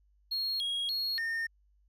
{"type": "tone with pitch steps", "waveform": "triangle", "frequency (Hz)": [4275, 3290, 4305, 1825], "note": ["C8", "G#7", "C8", "A#6"], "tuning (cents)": [36, -17, 49, -37], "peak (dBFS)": -29, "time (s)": [0.31, 1.47], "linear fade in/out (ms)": 10, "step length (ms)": 290, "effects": ["added 50 Hz sine -64 dBFS peak until 1.88 s"]}